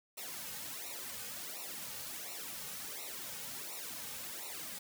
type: noise with flanger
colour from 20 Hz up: white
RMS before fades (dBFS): -44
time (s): 0.17-4.79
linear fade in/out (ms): 10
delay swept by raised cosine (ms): 0.61 to 3.01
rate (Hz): 1.4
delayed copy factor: -0.95
effects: none